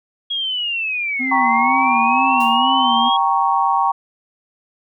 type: linear two-way sweep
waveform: sine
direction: down then up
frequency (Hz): 3310 to 1963 to 3310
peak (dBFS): -19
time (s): 0.3-3.17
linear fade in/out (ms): 10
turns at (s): 1.37
type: tone with vibrato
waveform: triangle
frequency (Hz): 248.9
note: B3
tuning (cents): +14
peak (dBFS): -20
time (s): 1.19-3.1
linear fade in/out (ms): 20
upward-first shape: sine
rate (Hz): 2.1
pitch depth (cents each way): 120
type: chord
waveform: sine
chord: G diminished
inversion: none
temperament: equal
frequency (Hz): 784 / 932.3 / 1108.7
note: G5 / Bb5 / Db6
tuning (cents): 0 / 0 / 0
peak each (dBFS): -18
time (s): 1.31-3.92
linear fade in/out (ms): 10
type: noise with exponential decay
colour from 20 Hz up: white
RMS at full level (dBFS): -34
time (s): 2.4-2.7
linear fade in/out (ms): 5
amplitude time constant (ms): 65
effects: none